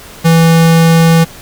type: tone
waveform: square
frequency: 164.81 Hz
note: E3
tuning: in tune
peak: -5 dBFS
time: 0.24-1.25 s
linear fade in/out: 20 ms
effects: pink hiss -33 dBFS RMS until 1.41 s